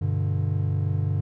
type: chord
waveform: triangle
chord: G major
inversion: none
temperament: equal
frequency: 98 / 123.47 / 146.83 Hz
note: G2 / B2 / D3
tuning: 0 / 0 / 0 cents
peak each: -22 / -28 / -25 dBFS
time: 0.01-1.21 s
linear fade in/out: 10 ms
effects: none